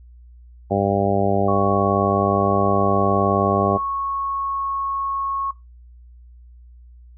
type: harmonic tone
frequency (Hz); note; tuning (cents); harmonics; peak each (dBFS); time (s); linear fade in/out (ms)
99.3; G2; +23; 1 / 2 / 3 / 4 / 5 / 6 / 7 / 8; -25 / -24 / -27 / -24 / -26 / -24 / -24 / -26; 0.7-3.78; 20
type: tone with pitch glide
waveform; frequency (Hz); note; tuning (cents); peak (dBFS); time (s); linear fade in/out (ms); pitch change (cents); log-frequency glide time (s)
sine; 1108.7 to 1097.9; C#6 to C#6; 0 to -17; -22; 1.48-5.51; 5; -17; 2.13-5.29
effects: noise-tail reverb RT60 0.2 s tail -18 dB re dry + added 60 Hz sine -42 dBFS peak until 7.17 s